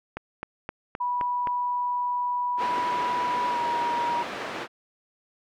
click train, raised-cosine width 0.5 ms, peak -17 dBFS, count 6, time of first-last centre 0.17-1.472 s, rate 3.84 Hz
sine tone with pitch glide, 980 to 951.6 Hz, B5 to A#5, -14 to +35 cents, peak -24 dBFS, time 1-4.23 s, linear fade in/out 10 ms, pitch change -51 cents, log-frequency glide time 3.49-3.59 s
pink band-pass noise, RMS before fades -34 dBFS, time 2.57-4.68 s, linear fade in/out 50 ms, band 330 to 2600 Hz, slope 12 dB/octave
effects none

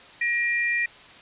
sine tone pair together, 1897 / 2390 Hz, A#6 / D7, +30 / +30 cents, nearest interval major third, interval 400 cents, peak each -23 / -26 dBFS, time 0.21-0.86 s, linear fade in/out 5 ms, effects white hiss -47 dBFS RMS until 1.21 s + resampled to 8000 Hz

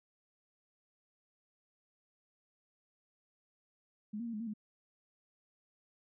sine tone with pitch steps, 210.6 / 236 / 231.1 / 211.5 / 231.6 / 211.9 Hz, G#3 / A#3 / A#3 / G#3 / A#3 / G#3, +24 / +22 / -15 / +32 / -11 / +35 cents, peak -37 dBFS, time 4.13-4.538 s, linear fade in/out 10 ms, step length 68 ms, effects none

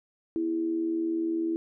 sine tone with amplitude modulation, 329.6 Hz, E4, in tune, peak -23 dBFS, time 0.36-1.56 s, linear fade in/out 0 ms, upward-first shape sine, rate 80.2 Hz, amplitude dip 55%, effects none

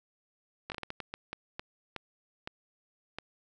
slowing click train, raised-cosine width 0.3 ms, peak -21 dBFS, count 13, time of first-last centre 0.7-3.186 s, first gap 19 ms, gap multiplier 1.39, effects none

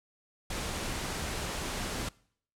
pink noise, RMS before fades -35 dBFS, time 0.5-2.09 s, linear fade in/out 5 ms, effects noise-tail reverb RT60 0.6 s tail -23 dB re dry + low-pass 10000 Hz 12 dB/octave

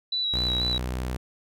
sine tone with vibrato, 3923 Hz, B7, 12 cents flat, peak -24 dBFS, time 0.12-0.78 s, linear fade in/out 5 ms, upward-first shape square, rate 4.1 Hz, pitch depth 20 cents each way
sawtooth tone with pitch glide, 61.2 to 62.63 Hz, B1 to B1, -15 to +25 cents, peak -24 dBFS, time 0.33-1.17 s, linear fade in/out 10 ms, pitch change +40 cents, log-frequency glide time 0.66-0.84 s
effects none

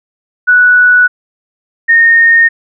sine tone pair in turn, 1476 / 1841.3 Hz, F#6 / A#6, -5 / -22 cents, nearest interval major third, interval 383 cents, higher second, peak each -3 dBFS, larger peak neither, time 0.47-1.08 / 1.88-2.49 s, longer neither, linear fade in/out 20 ms, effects none

